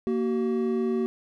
triangle tone pair together, 233.1 / 378.8 Hz, A#3 / F#4, 0 / +41 cents, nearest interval minor sixth, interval 841 cents, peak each -24 dBFS, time 0.07-1.06 s, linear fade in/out 0 ms, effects none

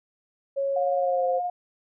sine tone with pitch glide, 551 to 523.7 Hz, C#5 to C5, -11 to +1 cents, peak -23 dBFS, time 0.56-1.4 s, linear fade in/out 20 ms, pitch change -88 cents, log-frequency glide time 0.95-1.26 s
sine tone with tremolo, 713 Hz, F5, 36 cents sharp, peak -24 dBFS, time 0.76-1.5 s, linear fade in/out 5 ms, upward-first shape sine, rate 19 Hz, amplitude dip 30%
effects none

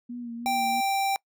sine tone with vibrato, 237.9 Hz, A#3, 35 cents sharp, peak -33 dBFS, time 0.09-0.81 s, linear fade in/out 10 ms, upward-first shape sine, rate 3 Hz, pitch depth 40 cents each way
square tone, 784 Hz, G5, in tune, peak -24 dBFS, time 0.46-1.16 s, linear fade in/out 0 ms
effects noise-tail reverb RT60 0.1 s tail -25 dB re dry

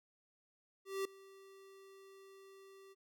square tone with ADSR envelope, 388.8 Hz, G4, 14 cents flat, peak -35 dBFS, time 0.85-2.95 s, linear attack 200 ms, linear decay 4 ms, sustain -22 dB, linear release 32 ms, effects none

